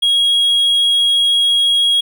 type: tone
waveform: triangle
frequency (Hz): 3298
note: G#7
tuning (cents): -13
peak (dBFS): -9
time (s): 0.02-2.01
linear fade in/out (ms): 10
effects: none